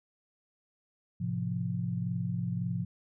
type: chord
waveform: sine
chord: F major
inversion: first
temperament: just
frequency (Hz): 109.13 / 130.96 / 174.61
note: A2 / C3 / F3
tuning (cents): -14 / +2 / 0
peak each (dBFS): -35 / -35 / -33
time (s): 1.2-2.85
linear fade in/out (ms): 10
effects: none